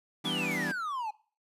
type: chord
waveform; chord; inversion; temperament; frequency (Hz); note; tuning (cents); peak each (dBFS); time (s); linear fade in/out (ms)
sawtooth; E minor seventh; none; equal with one note detuned; 165.39 / 196 / 246.9 / 293.7; E3 / G3 / B3 / D4; +6 / 0 / 0 / 0; -34; 0.24-0.72; 10
type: exponential sweep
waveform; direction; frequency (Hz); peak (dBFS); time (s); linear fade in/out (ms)
triangle; down; 3489 to 820; -30; 0.25-1.11; 10
type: noise with exponential decay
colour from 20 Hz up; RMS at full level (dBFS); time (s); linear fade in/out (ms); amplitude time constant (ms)
violet; -42; 0.51-0.86; 2; 76
effects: noise-tail reverb RT60 0.4 s tail -21 dB re dry + resampled to 32000 Hz